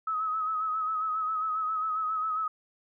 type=tone with vibrato; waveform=sine; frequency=1279 Hz; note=D#6; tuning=47 cents sharp; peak=-27 dBFS; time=0.07-2.48 s; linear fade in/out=5 ms; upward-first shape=sine; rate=7.4 Hz; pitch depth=42 cents each way; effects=none